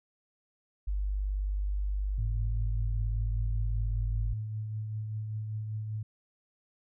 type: tone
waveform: sine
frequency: 49.45 Hz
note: G1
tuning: 16 cents sharp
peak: -28 dBFS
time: 0.87-4.34 s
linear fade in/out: 10 ms
type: tone with tremolo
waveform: sine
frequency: 107.9 Hz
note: A2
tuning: 33 cents flat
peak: -31 dBFS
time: 2.18-6.03 s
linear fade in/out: 5 ms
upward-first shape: triangle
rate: 5.1 Hz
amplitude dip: 35%
effects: none